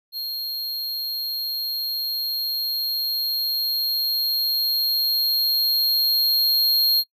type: tone with level ramp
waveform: square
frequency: 4238 Hz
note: C8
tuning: 21 cents sharp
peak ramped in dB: -27 to -16 dBFS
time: 0.12-7.04 s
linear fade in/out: 50 ms
effects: noise-tail reverb RT60 0.1 s tail -24 dB re dry